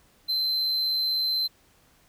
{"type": "tone", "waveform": "triangle", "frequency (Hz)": 4088, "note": "C8", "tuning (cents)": -41, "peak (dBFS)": -22, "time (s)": [0.28, 1.48], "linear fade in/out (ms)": 20, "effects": ["pink hiss -61 dBFS RMS until 2.08 s"]}